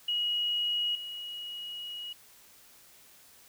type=tone with level steps; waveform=sine; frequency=2900 Hz; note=F#7; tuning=35 cents flat; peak=-27 / -37 dBFS; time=0.08-2.13 s; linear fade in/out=5 ms; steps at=0.95 s; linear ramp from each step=2 ms; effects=white hiss -57 dBFS RMS until 3.48 s